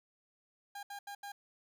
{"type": "tone bursts at uneven times", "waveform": "30% pulse", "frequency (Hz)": 808, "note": "G#5", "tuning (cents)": -48, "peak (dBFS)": -40, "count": 4, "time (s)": [[0.75, 0.83], [0.9, 0.99], [1.07, 1.15], [1.23, 1.32]], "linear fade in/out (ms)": 5, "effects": []}